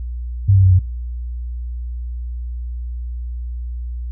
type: tone with pitch steps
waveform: sine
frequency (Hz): 98.5 / 95.97 / 93.51 / 91.11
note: G2 / G2 / F#2 / F#2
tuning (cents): +9 / -36 / +19 / -26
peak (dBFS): -8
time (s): 0.48-0.792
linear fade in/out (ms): 10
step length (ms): 78
effects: noise-tail reverb RT60 0.4 s tail -20 dB re dry + added 60 Hz sine -23 dBFS peak until 4.11 s